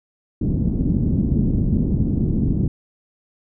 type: low-pass noise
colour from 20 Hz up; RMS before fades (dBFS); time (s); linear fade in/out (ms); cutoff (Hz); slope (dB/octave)
white; -19; 0.41-2.68; 5; 250; 24
effects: none